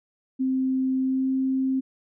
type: tone with pitch glide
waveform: sine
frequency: 261.6 to 263.9 Hz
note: C4 to C4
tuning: 0 to +15 cents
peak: -21 dBFS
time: 0.39-1.81 s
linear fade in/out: 20 ms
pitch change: +15 cents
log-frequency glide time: 0.99-1.3 s
effects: none